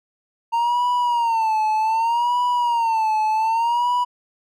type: tone with vibrato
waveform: triangle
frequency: 920 Hz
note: A#5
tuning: 23 cents flat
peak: -15 dBFS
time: 0.52-4.05 s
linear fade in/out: 20 ms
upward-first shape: sine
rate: 0.65 Hz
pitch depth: 110 cents each way
effects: none